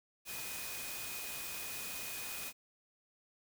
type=tone in noise; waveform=sine; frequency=2489 Hz; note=D#7; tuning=in tune; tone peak=-48 dBFS; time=0.25-2.53 s; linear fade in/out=50 ms; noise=white; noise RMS=-43 dBFS; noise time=0.25-2.53 s; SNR=-8 dB; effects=none